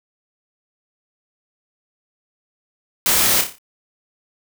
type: noise with echo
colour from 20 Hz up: white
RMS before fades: -17 dBFS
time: 3.06-3.41 s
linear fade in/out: 0 ms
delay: 29 ms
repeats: 6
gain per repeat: -6 dB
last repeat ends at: 3.584 s
effects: none